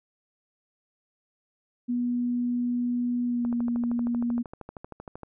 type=tone with pitch glide; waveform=sine; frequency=243.3 to 238.3 Hz; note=B3 to A#3; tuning=-26 to +38 cents; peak=-24 dBFS; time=1.88-4.43 s; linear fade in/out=20 ms; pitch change=-36 cents; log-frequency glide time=3.26-3.49 s
type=click train; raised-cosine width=1 ms; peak=-25 dBFS; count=24; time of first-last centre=3.45-5.233 s; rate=12.9 Hz
effects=none